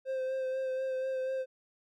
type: tone with vibrato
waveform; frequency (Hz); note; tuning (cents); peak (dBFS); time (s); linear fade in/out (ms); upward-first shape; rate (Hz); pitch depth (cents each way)
triangle; 523.3; C5; 0; -29; 0.05-1.46; 50; sine; 4.1; 20
effects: none